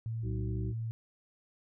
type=tone; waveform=sine; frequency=113.3 Hz; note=A#2; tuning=49 cents flat; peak=-33 dBFS; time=0.06-0.91 s; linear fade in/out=0 ms
type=harmonic tone; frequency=62.7 Hz; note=B1; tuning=27 cents sharp; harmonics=1 / 3 / 5 / 6; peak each=-37 / -42 / -44 / -45 dBFS; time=0.22-0.74 s; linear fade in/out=50 ms
effects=none